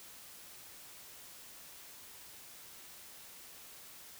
silence, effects white hiss -53 dBFS RMS until 4.19 s

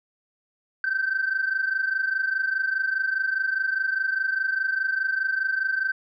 sine tone pair together, 1530 / 1554.9 Hz, G6 / G6, -42 / -15 cents, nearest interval unison, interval 27 cents, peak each -26 / -23 dBFS, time 0.84-5.92 s, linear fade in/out 2 ms, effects tanh soft clip ceiling -17 dBFS

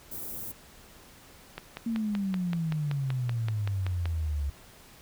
white band-stop noise, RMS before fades -38 dBFS, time 0.11-0.52 s, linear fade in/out 10 ms, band 430 to 14000 Hz, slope 12 dB/octave
click train, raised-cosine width 0.3 ms, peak -20 dBFS, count 14, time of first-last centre 1.58-4.056 s, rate 5.25 Hz
sine exponential sweep, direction down, 233.4 to 69.3 Hz, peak -27 dBFS, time 1.86-4.5 s, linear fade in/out 5 ms
effects pink hiss -53 dBFS RMS until 5.01 s

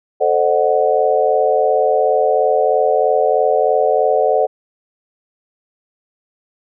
sine chord, A diminished seventh, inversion none, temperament equal with one note detuned, 440 / 523.3 / 606.3 / 740 Hz, A4 / C5 / Eb5 / Gb5, 0 / 0 / -45 / 0 cents, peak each -17 dBFS, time 0.2-4.47 s, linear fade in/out 20 ms, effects none

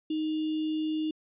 sine tone with sample-and-hold, 311.1 Hz, D#4, in tune, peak -27 dBFS, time 0.1-1.11 s, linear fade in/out 5 ms, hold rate 3150 Hz, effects resampled to 8000 Hz

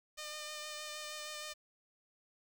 5% pulse tone with vibrato, 605 Hz, D#5, 49 cents flat, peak -31 dBFS, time 0.17-1.54 s, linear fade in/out 20 ms, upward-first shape sine, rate 6.4 Hz, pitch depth 16 cents each way, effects 10-bit

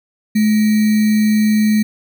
sine tone with sample-and-hold, 214.1 Hz, A3, 47 cents flat, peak -10 dBFS, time 0.35-1.83 s, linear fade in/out 10 ms, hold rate 2100 Hz, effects none

